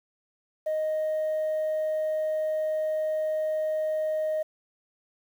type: tone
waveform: sine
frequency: 622.3 Hz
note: D#5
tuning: in tune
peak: -23 dBFS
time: 0.66-4.43 s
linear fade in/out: 10 ms
effects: tanh soft clip ceiling -23 dBFS + 9-bit